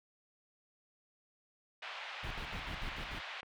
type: band-pass noise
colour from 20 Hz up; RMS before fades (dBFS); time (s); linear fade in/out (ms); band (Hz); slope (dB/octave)
white; -45; 1.82-3.41; 5; 640 to 3200; 24
type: noise with tremolo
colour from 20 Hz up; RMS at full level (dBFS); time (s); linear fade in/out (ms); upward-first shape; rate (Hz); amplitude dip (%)
brown; -42; 2.23-3.21; 10; square; 6.8; 70
type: click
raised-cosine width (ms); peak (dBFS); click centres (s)
0.5; -38; 3.431
effects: none